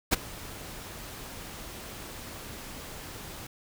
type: noise with ADSR envelope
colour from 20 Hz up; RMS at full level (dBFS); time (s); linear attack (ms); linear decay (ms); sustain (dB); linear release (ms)
pink; -20; 0.11-3.47; 24; 16; -22; 6
effects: none